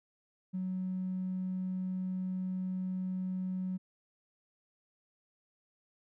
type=tone with tanh clipping; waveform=triangle; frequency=185.5 Hz; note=F#3; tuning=5 cents sharp; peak=-32 dBFS; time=0.53-3.78 s; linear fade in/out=20 ms; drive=1 dB; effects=none